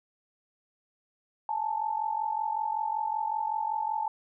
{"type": "tone pair together", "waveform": "sine", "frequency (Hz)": [848.7, 894], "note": ["G#5", "A5"], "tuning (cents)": [37, 27], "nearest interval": "minor second", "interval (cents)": 90, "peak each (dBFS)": [-31, -30], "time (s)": [1.49, 4.08], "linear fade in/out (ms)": 2, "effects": []}